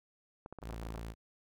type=clicks; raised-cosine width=1 ms; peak=-31 dBFS; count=11; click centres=0.461 / 0.526 / 0.587 / 0.628 / 0.7 / 0.734 / 0.827 / 0.865 / 0.904 / 0.95 / 0.981 s
type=tone; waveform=sawtooth; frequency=55.9 Hz; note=A1; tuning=28 cents sharp; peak=-37 dBFS; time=0.61-1.15 s; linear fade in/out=50 ms
effects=none